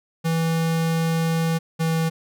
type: tone pair in turn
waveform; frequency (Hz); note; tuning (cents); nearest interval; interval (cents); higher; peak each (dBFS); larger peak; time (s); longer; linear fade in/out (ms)
square; 163.9 / 162.67; E3 / E3; -10 / -23; unison; 13; first; -20; neither; 0.24-1.59 / 1.79-2.1; first; 20
effects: none